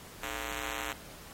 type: ring-modulated tone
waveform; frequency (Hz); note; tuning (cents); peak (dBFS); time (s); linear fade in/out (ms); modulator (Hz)
5% pulse; 246.9; B3; 0; -21; 0.23-0.93; 5; 192
effects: pink hiss -50 dBFS RMS until 1.33 s + AAC 48 kbps